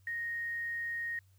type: tone with quantisation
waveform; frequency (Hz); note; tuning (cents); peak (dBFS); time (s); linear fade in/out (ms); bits
sine; 1864.7; A#6; 0; -34; 0.07-1.19; 2; 10
effects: added 95 Hz sine -61 dBFS peak until 1.38 s + white hiss -74 dBFS RMS until 1.38 s